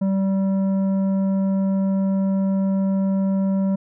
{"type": "tone with tanh clipping", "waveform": "triangle", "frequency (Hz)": 193.4, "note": "G3", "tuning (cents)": -23, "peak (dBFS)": -19, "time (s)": [0.01, 3.76], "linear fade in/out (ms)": 10, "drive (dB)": 13, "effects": []}